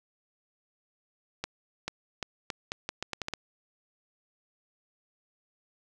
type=accelerating click train; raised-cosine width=0.2 ms; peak=-15 dBFS; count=11; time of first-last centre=1.44-3.337 s; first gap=440 ms; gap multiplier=0.79; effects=none